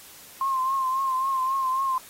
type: tone with vibrato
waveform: sine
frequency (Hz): 1058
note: C6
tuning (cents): +19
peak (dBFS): -22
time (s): 0.41-1.98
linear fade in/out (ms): 2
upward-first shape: triangle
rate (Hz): 3.7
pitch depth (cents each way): 54
effects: white hiss -47 dBFS RMS until 2.09 s + AAC 48 kbps